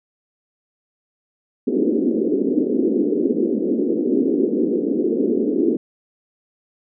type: band-pass noise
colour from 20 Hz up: pink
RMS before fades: -19 dBFS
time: 1.67-5.77 s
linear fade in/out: 5 ms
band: 230 to 440 Hz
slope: 48 dB/octave
effects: none